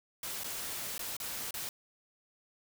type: noise with dropouts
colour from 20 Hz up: white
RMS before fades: -39 dBFS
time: 0.23-1.69 s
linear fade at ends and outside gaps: 1 ms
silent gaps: 0.435-0.443 / 0.98-0.993 / 1.167-1.201 / 1.508-1.541 s
effects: none